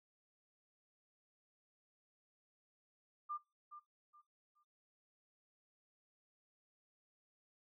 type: tone with echo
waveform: sine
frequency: 1196 Hz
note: D6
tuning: 31 cents sharp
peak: -39 dBFS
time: 3.29-3.38 s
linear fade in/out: 20 ms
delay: 420 ms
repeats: 3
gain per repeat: -11 dB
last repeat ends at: 4.64 s
effects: noise-tail reverb RT60 0.3 s tail -26 dB re dry